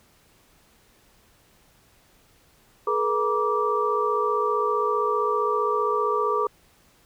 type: tone cluster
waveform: sine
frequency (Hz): 424.5 / 479.8 / 953 / 1168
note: G#4 / A#4 / A#5 / D6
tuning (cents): +38 / +50 / +38 / -10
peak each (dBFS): -25 / -28 / -30 / -24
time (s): 2.87-6.47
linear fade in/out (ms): 5
effects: pink hiss -59 dBFS RMS until 7.05 s